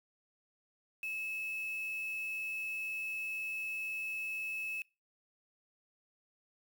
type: tone with quantisation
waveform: sine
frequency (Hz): 2602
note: E7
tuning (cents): -23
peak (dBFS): -36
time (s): 1.03-4.82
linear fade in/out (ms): 2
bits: 8
effects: noise-tail reverb RT60 0.3 s tail -24 dB re dry